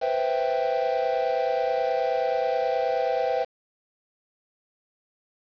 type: chord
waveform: triangle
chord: C major seventh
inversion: third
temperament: equal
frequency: 493.9 / 523.3 / 659.3 / 784 Hz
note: B4 / C5 / E5 / G5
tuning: 0 / 0 / 0 / 0 cents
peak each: -26 dBFS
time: 0.01-3.45 s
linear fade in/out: 20 ms
effects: resampled to 11025 Hz + 7-bit